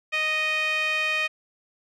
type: tone with band-pass filter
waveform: sawtooth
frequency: 621 Hz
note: D#5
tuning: 3 cents flat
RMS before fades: -25 dBFS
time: 0.12-1.28 s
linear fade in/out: 20 ms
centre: 2400 Hz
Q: 4.1
effects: none